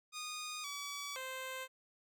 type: tone with pitch steps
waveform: 10% pulse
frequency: 1232 / 1142 / 521 Hz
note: D#6 / D6 / C5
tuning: -17 / -49 / -7 cents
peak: -33 dBFS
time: 0.12-1.68 s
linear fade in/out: 50 ms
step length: 520 ms
effects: none